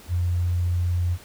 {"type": "tone", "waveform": "sine", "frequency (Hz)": 88, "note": "F2", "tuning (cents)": 14, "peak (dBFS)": -20, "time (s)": [0.08, 1.18], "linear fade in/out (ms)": 50, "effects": ["pink hiss -47 dBFS RMS until 1.24 s"]}